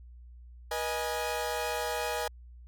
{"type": "chord", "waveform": "sawtooth", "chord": "G# minor", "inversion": "first", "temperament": "equal with one note detuned", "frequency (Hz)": [482.9, 622.3, 830.6], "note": ["B4", "D#5", "G#5"], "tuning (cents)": [-39, 0, 0], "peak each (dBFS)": [-31, -32, -31], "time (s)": [0.71, 2.28], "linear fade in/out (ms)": 5, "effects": ["added 60 Hz sine -47 dBFS peak until 2.67 s"]}